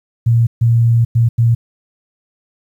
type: tone bursts at uneven times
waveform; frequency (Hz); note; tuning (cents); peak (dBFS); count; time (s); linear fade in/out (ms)
sine; 116.54; A#2; 0; -8; 4; 0.26-0.47 / 0.61-1.05 / 1.15-1.29 / 1.38-1.55; 10
effects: 8-bit